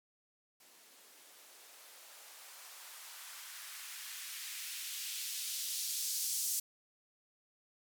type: noise with band-pass filter sweep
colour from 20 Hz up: violet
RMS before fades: -43 dBFS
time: 0.6-6.6 s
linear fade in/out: 5 ms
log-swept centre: 260 to 6400 Hz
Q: 1.1
effects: none